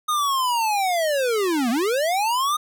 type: linear two-way sweep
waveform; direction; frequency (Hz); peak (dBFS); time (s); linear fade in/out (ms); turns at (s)
square; down then up; 1244 to 221 to 1244; -20; 0.08-2.57; 10; 1.7
effects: none